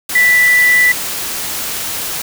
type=tone in noise; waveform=sine; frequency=1975.5 Hz; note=B6; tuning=in tune; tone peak=-7 dBFS; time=0.15-0.92 s; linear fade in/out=5 ms; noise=white; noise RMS=-21 dBFS; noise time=0.09-2.22 s; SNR=+11 dB; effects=none